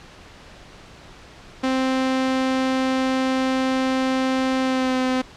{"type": "tone with pitch glide", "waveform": "sawtooth", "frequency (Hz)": [261.6, 257.3], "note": ["C4", "C4"], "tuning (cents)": [0, -29], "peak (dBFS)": -15, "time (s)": [1.63, 5.22], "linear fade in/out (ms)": 10, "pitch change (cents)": -29, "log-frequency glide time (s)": [4.61, 4.97], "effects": ["pink hiss -44 dBFS RMS until 5.36 s", "low-pass 5000 Hz 12 dB/octave"]}